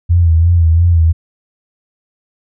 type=tone with vibrato; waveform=sine; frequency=84 Hz; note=E2; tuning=33 cents sharp; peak=-6 dBFS; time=0.09-1.13 s; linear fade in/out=20 ms; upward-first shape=sine; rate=2.9 Hz; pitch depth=64 cents each way; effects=none